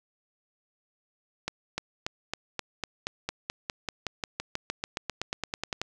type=accelerating click train; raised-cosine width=0.2 ms; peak=-13 dBFS; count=26; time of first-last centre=1.48-5.816 s; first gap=300 ms; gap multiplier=0.95; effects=none